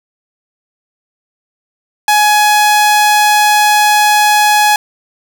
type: tone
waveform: sawtooth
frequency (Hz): 840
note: G#5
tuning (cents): +19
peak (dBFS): -3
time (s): 2.08-4.76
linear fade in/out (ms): 2
effects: none